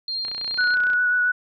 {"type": "tone with tremolo", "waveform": "sine", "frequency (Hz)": 4203, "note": "C8", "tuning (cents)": 7, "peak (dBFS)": -24, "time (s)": [0.08, 0.75], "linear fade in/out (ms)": 2, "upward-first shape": "sine", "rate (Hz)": 2.8, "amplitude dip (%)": 35}
{"type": "click train", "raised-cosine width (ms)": 0.3, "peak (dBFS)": -22, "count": 22, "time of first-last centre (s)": [0.25, 0.934], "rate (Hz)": 30.7}
{"type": "tone with vibrato", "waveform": "sine", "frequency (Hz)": 1473, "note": "F#6", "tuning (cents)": -8, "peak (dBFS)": -17, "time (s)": [0.58, 1.32], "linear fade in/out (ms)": 10, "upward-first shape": "sine", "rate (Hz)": 7.4, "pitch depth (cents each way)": 13}
{"effects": []}